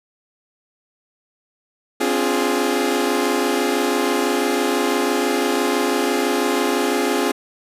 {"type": "chord", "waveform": "sawtooth", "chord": "D half-diminished seventh", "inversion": "third", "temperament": "equal with one note detuned", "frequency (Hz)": [261.6, 287.6, 349.2, 415.3], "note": ["C4", "D4", "F4", "Ab4"], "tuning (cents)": [0, -36, 0, 0], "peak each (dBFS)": [-19, -21, -19, -18], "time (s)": [2, 7.32], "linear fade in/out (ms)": 10, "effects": ["resampled to 32000 Hz"]}